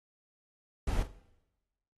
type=noise with echo; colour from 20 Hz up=brown; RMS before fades=-30 dBFS; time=0.87-1.03 s; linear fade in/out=5 ms; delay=43 ms; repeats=2; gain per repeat=-13 dB; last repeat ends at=1.116 s; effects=noise-tail reverb RT60 1.0 s tail -19 dB re dry + AAC 32 kbps